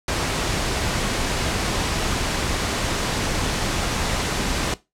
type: noise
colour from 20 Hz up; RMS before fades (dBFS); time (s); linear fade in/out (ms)
pink; -23; 0.08-4.74; 2
effects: noise-tail reverb RT60 0.2 s tail -17 dB re dry + low-pass 8000 Hz 12 dB/octave